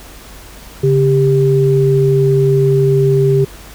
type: tone pair together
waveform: sine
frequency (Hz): 139.9 / 395.7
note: C#3 / G4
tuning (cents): +16 / +16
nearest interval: octave + tritone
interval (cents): 1800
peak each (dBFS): -11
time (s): 0.83-3.45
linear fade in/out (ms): 10
effects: added 50 Hz sine -37 dBFS peak until 3.74 s + pink hiss -37 dBFS RMS until 3.74 s